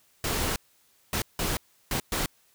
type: noise bursts at uneven times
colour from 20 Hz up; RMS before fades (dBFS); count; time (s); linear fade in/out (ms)
pink; -28; 5; 0.24-0.56 / 1.13-1.22 / 1.39-1.57 / 1.91-2 / 2.12-2.26; 2
effects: white hiss -64 dBFS RMS until 2.54 s